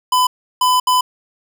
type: tone bursts at uneven times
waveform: square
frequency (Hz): 1005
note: B5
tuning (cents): +30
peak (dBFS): -12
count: 3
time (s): 0.12-0.27 / 0.61-0.8 / 0.87-1.01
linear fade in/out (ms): 5
effects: none